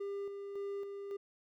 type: tone with tremolo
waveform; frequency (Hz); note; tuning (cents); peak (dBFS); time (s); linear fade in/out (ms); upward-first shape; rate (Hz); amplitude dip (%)
triangle; 399.8; G4; +34; -35; 0-1.17; 10; square; 1.8; 40
effects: none